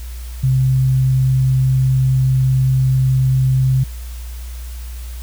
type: tone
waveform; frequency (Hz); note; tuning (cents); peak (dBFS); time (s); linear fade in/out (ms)
sine; 130.81; C3; 0; -11; 0.43-3.84; 10
effects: added 60 Hz sine -26 dBFS peak until 5.22 s + white hiss -41 dBFS RMS until 5.22 s